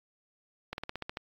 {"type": "slowing click train", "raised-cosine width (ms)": 0.3, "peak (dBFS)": -20, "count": 8, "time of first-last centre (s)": [0.73, 1.171], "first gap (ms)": 51, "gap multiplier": 1.07, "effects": ["AAC 48 kbps"]}